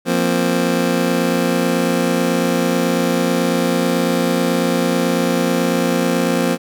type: chord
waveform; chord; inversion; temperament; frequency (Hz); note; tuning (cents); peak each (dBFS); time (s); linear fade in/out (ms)
25% pulse; F suspended fourth; none; just; 174.61 / 232.8 / 261.9; F3 / Bb3 / C4; 0 / -2 / +2; -16; 0.05-6.58; 50
effects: none